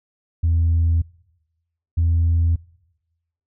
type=tone pair in turn; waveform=sine; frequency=82.9 / 83.48 Hz; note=E2 / E2; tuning=+10 / +22 cents; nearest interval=unison; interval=12 cents; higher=second; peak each=-13 dBFS; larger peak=neither; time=0.43-1.02 / 1.97-2.56 s; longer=neither; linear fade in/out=10 ms; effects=noise-tail reverb RT60 1.0 s tail -25 dB re dry + tanh soft clip ceiling -12 dBFS